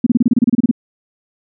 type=tone bursts; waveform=sine; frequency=239 Hz; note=A#3; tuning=43 cents sharp; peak=-7 dBFS; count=13; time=0.04-0.713 s; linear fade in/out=5 ms; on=25 ms; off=29 ms; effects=none